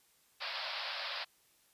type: band-pass noise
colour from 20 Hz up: white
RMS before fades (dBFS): -40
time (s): 0.4-1.25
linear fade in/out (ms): 20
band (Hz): 540 to 5000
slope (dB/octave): 96
effects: white hiss -69 dBFS RMS until 1.73 s + resampled to 32000 Hz